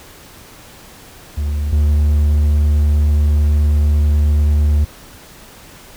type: tone pair in turn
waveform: triangle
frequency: 73.42 / 74.23 Hz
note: D2 / D2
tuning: 0 / +19 cents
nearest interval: unison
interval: 19 cents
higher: second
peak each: -14 / -8 dBFS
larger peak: second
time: 1.37-1.72 / 1.72-4.85 s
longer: second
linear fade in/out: 10 ms
effects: pink hiss -40 dBFS RMS until 5.96 s